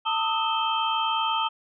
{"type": "tone cluster", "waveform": "sine", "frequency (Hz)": [897, 1231, 1291, 2612, 3138], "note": ["A5", "D#6", "E6", "E7", "G7"], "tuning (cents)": [33, -19, -37, -17, 1], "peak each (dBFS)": [-26, -31, -29, -35, -29], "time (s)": [0.05, 1.49], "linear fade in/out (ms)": 20, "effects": []}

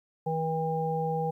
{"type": "harmonic tone", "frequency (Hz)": 160.6, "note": "E3", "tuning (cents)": -45, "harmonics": [1, 3, 5], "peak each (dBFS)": [-31, -31, -31], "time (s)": [0.26, 1.31], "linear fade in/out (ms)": 10, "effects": ["11-bit"]}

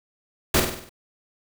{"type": "noise with echo", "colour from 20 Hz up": "pink", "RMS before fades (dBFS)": -18, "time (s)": [0.54, 0.6], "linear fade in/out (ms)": 5, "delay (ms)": 49, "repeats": 6, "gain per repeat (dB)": -5, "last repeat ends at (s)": 0.894, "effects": []}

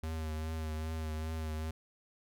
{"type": "tone with vibrato", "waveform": "square", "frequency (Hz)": 79, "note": "D#2", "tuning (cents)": 27, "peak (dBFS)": -36, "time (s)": [0.03, 1.71], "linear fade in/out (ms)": 5, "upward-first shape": "triangle", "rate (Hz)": 2.5, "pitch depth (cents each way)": 35, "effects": []}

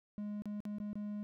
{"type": "tone with dropouts", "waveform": "triangle", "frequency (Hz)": 207.7, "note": "G#3", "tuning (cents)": 0, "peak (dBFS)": -36, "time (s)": [0.18, 1.23], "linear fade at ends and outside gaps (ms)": 0, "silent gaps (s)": [[0.421, 0.456], [0.604, 0.653], [0.784, 0.801], [0.931, 0.955]], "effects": []}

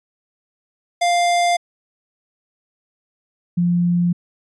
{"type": "tone pair in turn", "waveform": ["square", "sine"], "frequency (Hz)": [698.5, 174.62], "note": ["F5", "F3"], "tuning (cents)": [0, 0], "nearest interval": "2 octaves", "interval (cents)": 2400, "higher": "first", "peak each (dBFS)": [-15, -14], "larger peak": "second", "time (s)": [[1.01, 1.57], [3.57, 4.13]], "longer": "neither", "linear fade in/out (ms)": 10, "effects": ["resampled to 22050 Hz"]}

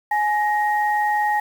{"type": "tone pair together", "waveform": "sine", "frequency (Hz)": [840, 1874.9], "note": ["G#5", "A#6"], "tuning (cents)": [19, 9], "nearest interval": "octave + major second", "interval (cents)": 1390, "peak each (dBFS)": [-18, -24], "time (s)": [0.11, 1.4], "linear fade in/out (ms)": 5, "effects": ["7-bit"]}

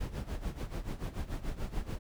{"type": "noise with tremolo", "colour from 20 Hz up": "brown", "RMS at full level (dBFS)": -34, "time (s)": [0, 1.99], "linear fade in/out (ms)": 10, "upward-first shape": "sine", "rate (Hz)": 6.9, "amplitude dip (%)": 80, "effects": []}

